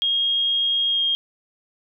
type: tone with pitch glide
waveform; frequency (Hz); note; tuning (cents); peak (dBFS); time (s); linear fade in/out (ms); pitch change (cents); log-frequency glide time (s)
sine; 3256 to 3230; G#7 to G#7; -35 to -49; -18; 0.02-1.15; 0; -14; 0.88-1.03
effects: none